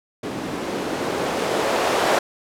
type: noise with low-pass filter sweep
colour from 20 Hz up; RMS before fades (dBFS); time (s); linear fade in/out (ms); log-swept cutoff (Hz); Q
violet; -23; 0.23-2.19; 5; 260 to 610; 1.2
effects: none